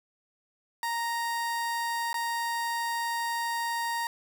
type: tone with dropouts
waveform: 30% pulse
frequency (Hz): 932.3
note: A#5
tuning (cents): 0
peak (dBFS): -26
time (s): 0.83-4.07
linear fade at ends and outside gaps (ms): 1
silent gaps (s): 2.13-2.142
effects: none